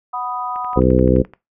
sine chord, B major, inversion second, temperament equal, 740 / 987.8 / 1244.5 Hz, F#5 / B5 / D#6, 0 / 0 / 0 cents, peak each -26 dBFS, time 0.13-0.8 s, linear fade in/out 10 ms
click train, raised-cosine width 0.5 ms, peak -24 dBFS, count 10, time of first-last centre 0.56-1.336 s, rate 11.6 Hz
harmonic tone, 63.5 Hz, B1, 49 cents sharp, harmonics 1 / 2 / 3 / 4 / 5 / 6 / 7 / 8, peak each -19 / -19 / -19 / -19 / -19 / -19 / -19 / -19 dBFS, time 0.76-1.22 s, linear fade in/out 5 ms
effects noise-tail reverb RT60 0.2 s tail -17 dB re dry

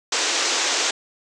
white band-pass noise, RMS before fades -22 dBFS, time 0.12-0.91 s, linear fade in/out 5 ms, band 280 to 7300 Hz, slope 48 dB/octave, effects resampled to 22050 Hz

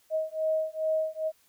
sine beating tone pair, 630 / 632.4 Hz, D#5 / D#5, +21 / +28 cents, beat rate 2.4 Hz, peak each -29 dBFS, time 0.1-1.32 s, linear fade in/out 50 ms, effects white hiss -65 dBFS RMS until 1.48 s

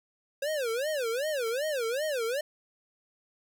square tone with vibrato, 530 Hz, C5, 22 cents sharp, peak -29 dBFS, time 0.42-2.41 s, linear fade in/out 5 ms, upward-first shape sine, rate 2.6 Hz, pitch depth 290 cents each way, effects none

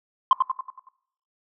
sine tone with echo, 1046.5 Hz, C6, in tune, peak -9 dBFS, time 0.31-0.33 s, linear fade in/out 2 ms, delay 93 ms, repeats 6, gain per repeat -6 dB, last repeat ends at 0.888 s, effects noise-tail reverb RT60 0.8 s tail -22 dB re dry + tanh soft clip ceiling -9 dBFS

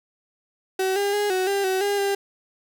35% pulse tone with pitch steps, 378.5 / 402.7 / 412.6 / 372.4 / 397.6 / 377.1 / 404.8 / 398 Hz, F#4 / G4 / G#4 / F#4 / G4 / F#4 / G#4 / G4, +39 / +47 / -11 / +11 / +25 / +33 / -44 / +26 cents, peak -19 dBFS, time 0.79-2.15 s, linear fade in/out 5 ms, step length 170 ms, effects none

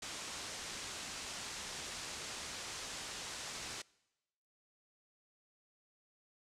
white low-pass noise, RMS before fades -45 dBFS, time 0.02-3.82 s, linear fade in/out 5 ms, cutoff 7800 Hz, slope 24 dB/octave, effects noise-tail reverb RT60 1.0 s tail -24 dB re dry + low-pass 12000 Hz 12 dB/octave

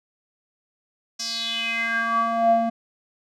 square tone with band-pass filter sweep, 229.6 Hz, A#3, 26 cents flat, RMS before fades -23 dBFS, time 1.19-2.7 s, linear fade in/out 10 ms, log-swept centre 5600 to 500 Hz, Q 5.8, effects none

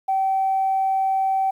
sine tone, 770 Hz, G5, 31 cents flat, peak -17 dBFS, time 0.08-1.51 s, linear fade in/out 10 ms, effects tanh soft clip ceiling -13 dBFS + 9-bit

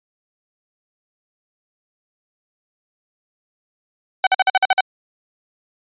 sawtooth tone bursts, 758 Hz, F#5, 42 cents sharp, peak -7 dBFS, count 8, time 4.24-4.807 s, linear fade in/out 2 ms, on 28 ms, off 49 ms, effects resampled to 8000 Hz

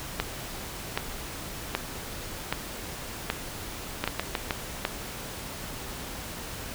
two click trains, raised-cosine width 0.3 ms, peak -10 / -9 dBFS, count 4 / 7, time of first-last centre 4.04-4.508 / 0.2-4.851 s, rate 6.41 / 1.29 Hz, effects pink hiss -38 dBFS RMS until 6.74 s

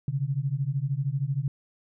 sine beating tone pair, 131.5 / 144.5 Hz, C3 / D3, +9 / -28 cents, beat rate 13 Hz, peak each -28 dBFS, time 0.08-1.48 s, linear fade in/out 2 ms, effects none

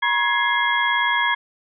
sine tone cluster, 958 / 1076 / 1674 / 2108 / 3301 Hz, A#5 / C6 / G#6 / C7 / G#7, +47 / +48 / +13 / +12 / -11 cents, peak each -23 / -26 / -21 / -24 / -27 dBFS, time 0.02-1.35 s, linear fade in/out 10 ms, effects none

